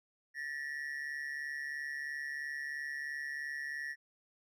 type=ring-modulated tone; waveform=triangle; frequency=1840 Hz; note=A#6; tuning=23 cents flat; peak=-33 dBFS; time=0.34-3.96 s; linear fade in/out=50 ms; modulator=71.5 Hz; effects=none